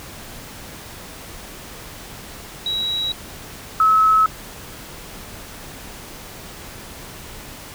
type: tone pair in turn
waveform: sine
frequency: 3873 / 1292.5 Hz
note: B7 / E6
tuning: -35 / -34 cents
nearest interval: octave + perfect fifth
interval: 1899 cents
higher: first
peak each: -20 / -11 dBFS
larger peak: second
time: 2.66-3.12 / 3.8-4.26 s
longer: neither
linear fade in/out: 2 ms
effects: pink hiss -37 dBFS RMS until 7.74 s